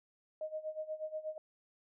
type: tone with tremolo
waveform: sine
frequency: 622.3 Hz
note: D#5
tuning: in tune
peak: -35 dBFS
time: 0.41-1.38 s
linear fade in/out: 2 ms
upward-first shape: sine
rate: 8.3 Hz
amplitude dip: 85%
effects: none